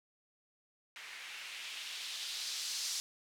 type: noise with low-pass filter sweep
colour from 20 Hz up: violet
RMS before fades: -42 dBFS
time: 0.96-3 s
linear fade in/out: 0 ms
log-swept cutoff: 2000 to 5400 Hz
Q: 1.7
effects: none